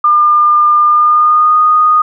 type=tone with pitch glide; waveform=sine; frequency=1203 to 1235.4 Hz; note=D6 to D#6; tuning=+41 to -13 cents; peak=-5 dBFS; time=0.04-2.02 s; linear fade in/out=5 ms; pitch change=+46 cents; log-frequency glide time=0.86-1.59 s; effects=none